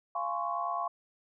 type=chord; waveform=sine; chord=Db major seventh; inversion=first; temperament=just; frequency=693 / 831.5 / 1039.4 / 1108.7 Hz; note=F5 / Ab5 / C6 / Db6; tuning=-14 / +2 / -12 / 0 cents; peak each=-35 / -39 / -37 / -34 dBFS; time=0.15-0.88 s; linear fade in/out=5 ms; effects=none